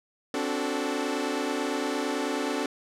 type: chord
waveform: sawtooth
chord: D dominant seventh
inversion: third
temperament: equal with one note detuned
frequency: 261.6 / 290.6 / 370 / 440 Hz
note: C4 / D4 / F#4 / A4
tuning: 0 / -18 / 0 / 0 cents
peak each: -29 / -27 / -31 / -29 dBFS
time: 0.34-2.66 s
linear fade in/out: 2 ms
effects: low-pass 9000 Hz 12 dB/octave